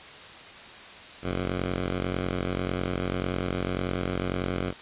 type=ring-modulated tone; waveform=10% pulse; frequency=91 Hz; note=F#2; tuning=28 cents flat; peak=-16 dBFS; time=1.22-4.74 s; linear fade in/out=50 ms; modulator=24.6 Hz; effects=white hiss -44 dBFS RMS until 4.81 s + resampled to 8000 Hz